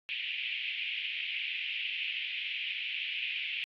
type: band-pass noise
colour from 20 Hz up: white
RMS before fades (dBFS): -36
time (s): 0.09-3.64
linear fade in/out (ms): 0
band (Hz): 2300 to 3000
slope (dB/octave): 48
effects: AAC 64 kbps